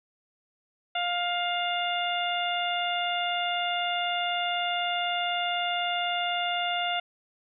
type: harmonic tone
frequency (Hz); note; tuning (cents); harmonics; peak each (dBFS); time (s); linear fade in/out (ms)
704; F5; +14; 1 / 2 / 3 / 4 / 5; -29 / -34 / -35 / -32 / -35; 0.95-7; 5
effects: none